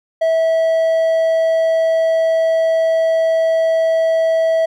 triangle tone, 651 Hz, E5, 22 cents flat, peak -10 dBFS, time 0.21-4.66 s, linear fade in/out 10 ms, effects none

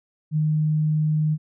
sine tone, 153.9 Hz, D#3, 19 cents flat, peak -18 dBFS, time 0.31-1.38 s, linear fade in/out 50 ms, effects none

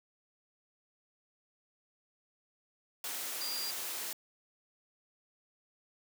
sine tone in noise, 4771 Hz, D8, 26 cents sharp, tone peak -37 dBFS, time 3.41-3.71 s, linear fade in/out 2 ms, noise white, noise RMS -39 dBFS, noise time 3.04-4.13 s, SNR -1 dB, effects high-pass 300 Hz 12 dB/octave

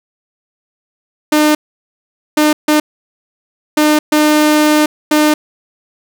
sawtooth tone bursts at uneven times, 302.8 Hz, D#4, 47 cents flat, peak -4 dBFS, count 6, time 1.32-1.55 / 2.37-2.53 / 2.68-2.8 / 3.77-3.99 / 4.12-4.86 / 5.11-5.34 s, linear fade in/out 5 ms, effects none

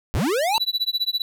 square linear sweep, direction up, 38.19 to 932.3 Hz, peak -20 dBFS, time 0.14-0.58 s, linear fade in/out 0 ms
triangle tone with tremolo, 3951 Hz, B7, in tune, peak -16 dBFS, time 0.54-1.22 s, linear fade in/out 2 ms, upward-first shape sine, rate 15 Hz, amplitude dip 100%
effects none

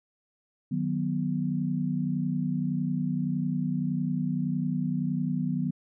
sine chord, B major, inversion first, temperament just, 154.34 / 185.21 / 246.9 Hz, D#3 / F#3 / B3, -14 / +2 / 0 cents, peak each -30 dBFS, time 0.71-5.71 s, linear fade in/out 10 ms, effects none

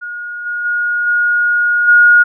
sine tone with level steps, 1438 Hz, F#6, 50 cents flat, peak -22 / -17 / -13 / -10 / -4 dBFS, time 0.01-2.24 s, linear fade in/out 20 ms, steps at 0.45 / 0.64 / 1.06 / 1.87 s, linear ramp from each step 20 ms, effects none

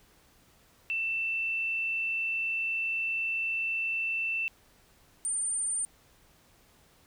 sine tone pair in turn, 2672 / 8988 Hz, E7 / C#9, +23 / +23 cents, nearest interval octave + major sixth, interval 2100 cents, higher second, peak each -28 / -28 dBFS, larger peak neither, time 0.9-4.48 / 5.25-5.85 s, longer first, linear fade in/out 0 ms, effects pink hiss -62 dBFS RMS until 7.06 s

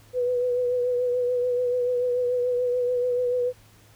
sine tone with vibrato, 493.9 Hz, B4, in tune, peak -21 dBFS, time 0.13-3.53 s, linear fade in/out 50 ms, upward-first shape triangle, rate 6.9 Hz, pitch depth 35 cents each way, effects added 106 Hz sine -54 dBFS peak until 3.95 s + pink hiss -56 dBFS RMS until 3.95 s

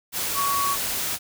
sine tone in noise, 1121 Hz, C#6, 19 cents sharp, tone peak -22 dBFS, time 0.34-0.77 s, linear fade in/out 50 ms, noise white, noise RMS -27 dBFS, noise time 0.12-1.19 s, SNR +2 dB, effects none

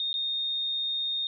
sine tone with dropouts, 3682 Hz, A#7, 22 cents flat, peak -27 dBFS, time 0-1.27 s, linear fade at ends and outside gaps 1 ms, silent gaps 0.13-0.14 s, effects none

